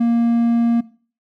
triangle tone, 233.8 Hz, A#3, 5 cents sharp, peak -11 dBFS, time 0-0.81 s, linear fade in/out 10 ms, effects noise-tail reverb RT60 0.4 s tail -18 dB re dry

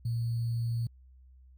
sine tone with sample-and-hold, 116.8 Hz, A#2, 4 cents sharp, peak -28 dBFS, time 0.05-0.87 s, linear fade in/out 5 ms, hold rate 4410 Hz, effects added 64 Hz sine -53 dBFS peak until 1.57 s

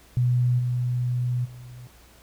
sine tone with level steps, 123.47 Hz, B2, in tune, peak -18 / -22 / -39 dBFS, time 0.17-1.87 s, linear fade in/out 0 ms, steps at 0.58 / 1.44 s, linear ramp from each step 20 ms, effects added 60 Hz sine -54 dBFS peak until 2.22 s + pink hiss -54 dBFS RMS until 2.22 s

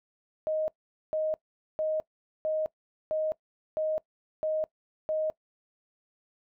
sine tone bursts, 624 Hz, D#5, 5 cents sharp, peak -26 dBFS, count 8, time 0.47-5.3 s, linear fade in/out 0 ms, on 210 ms, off 450 ms, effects noise-tail reverb RT60 0.1 s tail -21 dB re dry

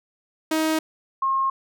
sawtooth / sine tone pair in turn, 315.9 / 1074 Hz, D#4 / C6, +26 / +45 cents, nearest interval octave + major sixth, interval 2119 cents, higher second, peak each -16 / -19 dBFS, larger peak first, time 0.51-0.79 / 1.22-1.5 s, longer neither, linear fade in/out 5 ms, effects none

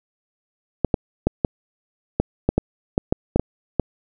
clicks, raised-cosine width 2 ms, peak -3 dBFS, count 12, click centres 0.847 / 0.942 / 1.27 / 1.448 / 2.2 / 2.49 / 2.58 / 2.979 / 3.125 / 3.36 / 3.396 / 3.797 s, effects none

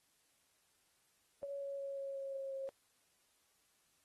sine tone with pitch steps, 560 / 556.5 / 552.9 / 549.4 / 545.9 / 542.5 / 539.1 Hz, C#5 / C#5 / C#5 / C#5 / C#5 / C#5 / C#5, +18 / +7 / -5 / -16 / -27 / -37 / -48 cents, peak -40 dBFS, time 1.43-2.69 s, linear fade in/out 0 ms, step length 180 ms, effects white hiss -75 dBFS RMS until 4.04 s + AAC 32 kbps

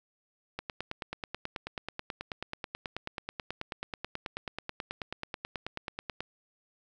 click train, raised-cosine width 0.3 ms, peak -19 dBFS, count 53, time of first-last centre 0.59-6.206 s, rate 9.26 Hz, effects none

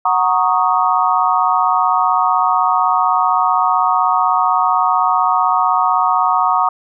sine chord, D# minor seventh, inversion first, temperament equal, 740 / 932.3 / 1108.7 / 1244.5 Hz, F#5 / A#5 / C#6 / D#6, 0 / 0 / 0 / 0 cents, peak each -17 dBFS, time 0.05-6.69 s, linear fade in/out 5 ms, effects none

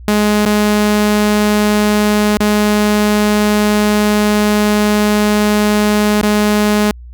sawtooth tone with dropouts, 209.5 Hz, G#3, 15 cents sharp, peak -6 dBFS, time 0.08-6.91 s, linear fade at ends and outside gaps 0 ms, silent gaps 0.451-0.46 / 2.37-2.404 / 6.213-6.231 s, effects added 60 Hz sine -30 dBFS peak until 7.13 s

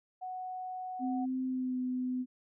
sine tone, 740 Hz, F#5, in tune, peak -37 dBFS, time 0.21-1.26 s, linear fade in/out 20 ms
sine tone with pitch glide, 258.9 to 253.1 Hz, C4 to B3, -18 to +43 cents, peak -31 dBFS, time 0.99-2.26 s, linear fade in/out 50 ms, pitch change -39 cents, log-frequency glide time 1.45-1.79 s
effects none

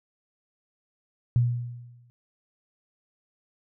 sine tone with exponential decay, 120.6 Hz, B2, 41 cents flat, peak -16 dBFS, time 1.36-2.1 s, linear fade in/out 0 ms, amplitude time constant 160 ms, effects none

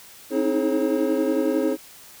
triangle tone cluster, 264 / 309 / 320 / 423.2 / 539 Hz, C4 / D#4 / D#4 / G#4 / C#5, +16 / -12 / +49 / +33 / -49 cents, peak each -24 dBFS, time 0.3-1.77 s, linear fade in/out 50 ms, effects white hiss -46 dBFS RMS until 2.2 s

